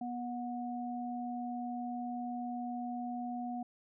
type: tone pair together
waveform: sine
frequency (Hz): 243.3 / 729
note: B3 / F#5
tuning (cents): -26 / -26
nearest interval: octave + perfect fifth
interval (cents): 1900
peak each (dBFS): -38 / -40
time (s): 0.01-3.63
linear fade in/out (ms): 5
effects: none